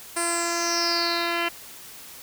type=tone with low-pass filter sweep; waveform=10% pulse; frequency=341 Hz; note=F4; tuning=41 cents flat; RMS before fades=-25 dBFS; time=0.16-1.49 s; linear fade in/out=10 ms; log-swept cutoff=9400 to 3000 Hz; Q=8.2; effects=white hiss -43 dBFS RMS until 2.22 s